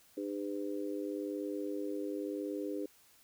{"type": "harmonic tone", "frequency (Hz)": 100.9, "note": "G#2", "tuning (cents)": -49, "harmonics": [3, 4, 5], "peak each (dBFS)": [-38, -40, -42], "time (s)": [0.17, 2.86], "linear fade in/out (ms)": 5, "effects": ["white hiss -64 dBFS RMS until 3.23 s"]}